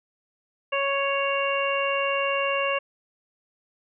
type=harmonic tone; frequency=555 Hz; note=C#5; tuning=2 cents sharp; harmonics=1 / 2 / 3 / 4 / 5; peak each=-26 / -28 / -34 / -33 / -28 dBFS; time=0.72-2.79 s; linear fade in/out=10 ms; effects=none